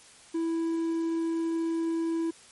triangle tone, 329.6 Hz, E4, in tune, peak -24 dBFS, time 0.34-2.31 s, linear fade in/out 10 ms, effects white hiss -53 dBFS RMS until 2.51 s + MP3 48 kbps

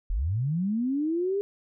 sine linear sweep, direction up, 34.76 to 410.1 Hz, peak -24 dBFS, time 0.1-1.41 s, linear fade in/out 0 ms, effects none

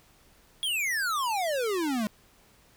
square exponential sweep, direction down, 3382 to 203.4 Hz, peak -27 dBFS, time 0.63-2.07 s, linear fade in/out 0 ms, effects pink hiss -60 dBFS RMS until 2.76 s

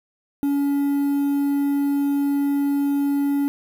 triangle tone with quantisation, 282.7 Hz, C#4, 34 cents sharp, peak -16 dBFS, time 0.43-3.48 s, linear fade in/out 0 ms, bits 7, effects none

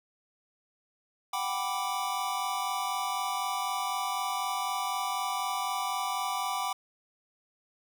square chord, G major seventh, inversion third, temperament equal, 740 / 784 / 987.8 / 1174.7 Hz, F#5 / G5 / B5 / D6, 0 / 0 / 0 / 0 cents, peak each -38 / -36 / -36 / -35 dBFS, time 1.33-6.73 s, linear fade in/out 5 ms, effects none

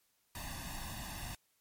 pink noise with comb filter, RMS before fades -43 dBFS, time 0.35-1.35 s, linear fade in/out 2 ms, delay 1.1 ms, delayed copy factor +1, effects white hiss -75 dBFS RMS until 1.6 s + MP3 64 kbps

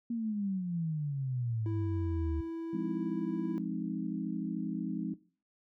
sine exponential sweep, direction down, 237.6 to 74 Hz, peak -31 dBFS, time 0.1-2.41 s, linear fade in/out 5 ms
triangle tone, 329.6 Hz, E4, in tune, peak -34 dBFS, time 1.66-3.58 s, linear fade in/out 0 ms
sine chord, F minor seventh, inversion none, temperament equal, 174.61 / 207.7 / 261.6 / 311.1 Hz, F3 / Ab3 / C4 / Eb4, 0 / 0 / 0 / 0 cents, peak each -38 / -37 / -39 / -40 dBFS, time 2.73-5.14 s, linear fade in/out 5 ms
effects noise-tail reverb RT60 0.4 s tail -18 dB re dry

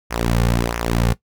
sawtooth tone with flanger, 58.27 Hz, A#1, in tune, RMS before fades -19 dBFS, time 0.1-1.14 s, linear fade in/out 20 ms, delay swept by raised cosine 0.23 to 3.13 ms, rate 1.5 Hz, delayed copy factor -0.75, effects noise-tail reverb RT60 0.1 s tail -17 dB re dry

